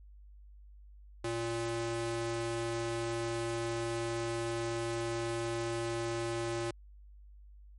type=tone with high-pass filter; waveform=square; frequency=115.9 Hz; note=A#2; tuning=10 cents flat; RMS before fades=-35 dBFS; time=1.24-6.71 s; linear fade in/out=5 ms; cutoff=250 Hz; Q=1.4; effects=added 50 Hz sine -51 dBFS peak until 7.78 s + MP3 48 kbps